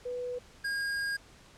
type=tone pair in turn; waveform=sine / square; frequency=493.9 / 1624.3 Hz; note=B4 / G#6; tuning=0 / -39 cents; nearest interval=octave + major sixth; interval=2061 cents; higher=second; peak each=-33 / -31 dBFS; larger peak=second; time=0.05-0.39 / 0.64-1.17 s; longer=second; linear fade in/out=10 ms; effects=pink hiss -56 dBFS RMS until 1.57 s + low-pass 8000 Hz 12 dB/octave